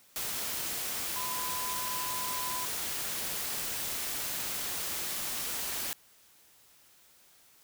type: tone in noise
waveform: sine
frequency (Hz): 1006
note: B5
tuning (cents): +32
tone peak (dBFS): -37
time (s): 1.16-2.65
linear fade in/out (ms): 0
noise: white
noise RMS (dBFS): -35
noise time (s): 0.16-5.93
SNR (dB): -5
effects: white hiss -61 dBFS RMS until 7.63 s